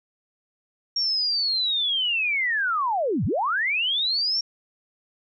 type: linear two-way sweep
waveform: sine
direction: down then up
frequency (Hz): 5588 to 77.2 to 5588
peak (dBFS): -21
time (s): 0.96-4.41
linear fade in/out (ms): 5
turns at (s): 3.25
effects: none